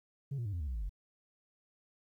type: tone with pitch steps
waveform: sine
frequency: 138.59 / 118.58 / 101.45 / 86.8 / 74.27 / 63.54 / 54.37 / 46.52 Hz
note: C#3 / A#2 / G#2 / F2 / D2 / B1 / A1 / F#1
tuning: 0 / +30 / -40 / -10 / +20 / +50 / -20 / +10 cents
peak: -32 dBFS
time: 0.31-0.894 s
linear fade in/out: 10 ms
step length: 73 ms
effects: tanh soft clip ceiling -33 dBFS + 12-bit